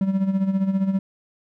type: tone with tremolo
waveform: triangle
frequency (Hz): 192.8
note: G3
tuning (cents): -28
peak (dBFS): -14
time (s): 0.01-0.99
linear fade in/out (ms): 2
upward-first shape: sine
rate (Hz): 15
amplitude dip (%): 65
effects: none